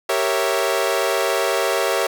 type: chord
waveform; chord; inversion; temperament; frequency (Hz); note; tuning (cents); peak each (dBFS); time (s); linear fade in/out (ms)
sawtooth; G diminished seventh; none; equal; 392 / 466.2 / 554.4 / 659.3; G4 / Bb4 / Db5 / Fb5; 0 / 0 / 0 / 0; -20 / -20 / -19 / -20; 0.09-2.07; 5
effects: none